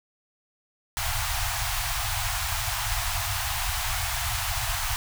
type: band-stop noise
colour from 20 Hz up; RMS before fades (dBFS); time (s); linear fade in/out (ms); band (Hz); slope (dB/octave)
pink; -28; 0.97-4.96; 0; 120 to 680; 96
effects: none